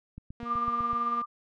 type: click train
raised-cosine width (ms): 5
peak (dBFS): -29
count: 7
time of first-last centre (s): 0.18-0.932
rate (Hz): 7.98
type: tone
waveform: sawtooth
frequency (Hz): 236.2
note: A#3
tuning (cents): +23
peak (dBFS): -34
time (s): 0.4-1.22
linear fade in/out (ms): 2
type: tone with tremolo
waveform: sine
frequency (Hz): 1194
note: D6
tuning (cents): +28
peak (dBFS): -24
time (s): 0.45-1.26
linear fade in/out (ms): 50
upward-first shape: sine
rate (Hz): 18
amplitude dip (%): 50
effects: low-pass 3000 Hz 12 dB/octave